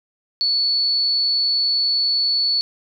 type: tone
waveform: sine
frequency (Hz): 4435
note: C#8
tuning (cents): 0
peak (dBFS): -16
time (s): 0.41-2.61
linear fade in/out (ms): 0
effects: none